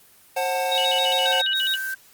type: chord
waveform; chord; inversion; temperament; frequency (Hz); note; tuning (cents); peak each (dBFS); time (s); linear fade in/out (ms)
square; F# diminished; second; just; 532.8 / 740 / 888; C5 / F#5 / A5; +31 / 0 / +16; -26 / -26 / -30; 0.36-1.42; 10
type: tone with vibrato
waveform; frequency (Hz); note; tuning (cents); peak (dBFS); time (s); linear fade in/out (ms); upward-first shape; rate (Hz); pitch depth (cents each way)
sine; 3322; G#7; 0; -21; 0.71-1.76; 10; square; 7.3; 220
type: tone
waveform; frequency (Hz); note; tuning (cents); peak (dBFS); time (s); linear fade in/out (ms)
sine; 1557; G6; -12; -26; 1.25-1.95; 10
type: noise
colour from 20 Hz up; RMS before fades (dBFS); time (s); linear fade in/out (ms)
blue; -37; 1.56-1.94; 5
effects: white hiss -53 dBFS RMS until 2.13 s + Opus 24 kbps